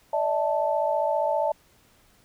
sine chord, D suspended second, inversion none, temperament equal with one note detuned, 587.3 / 642.3 / 880 Hz, D5 / E5 / A5, 0 / -45 / 0 cents, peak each -26 dBFS, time 0.13-1.52 s, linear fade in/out 5 ms, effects pink hiss -60 dBFS RMS until 2.24 s

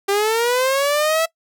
sawtooth linear sweep, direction up, 392 to 660 Hz, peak -12 dBFS, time 0.08-1.26 s, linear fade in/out 10 ms, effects noise-tail reverb RT60 0.1 s tail -22 dB re dry

